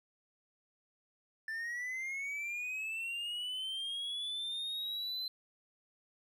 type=linear sweep; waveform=triangle; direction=up; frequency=1760 to 4080 Hz; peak=-35 dBFS; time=1.48-5.28 s; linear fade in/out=2 ms; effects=none